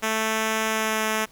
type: tone with pitch glide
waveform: 5% pulse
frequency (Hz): 220 to 218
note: A3 to A3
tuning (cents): 0 to -16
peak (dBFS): -11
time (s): 0.02-1.26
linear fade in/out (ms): 20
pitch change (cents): -16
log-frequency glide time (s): 0.68-1.04
effects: pink hiss -54 dBFS RMS until 1.31 s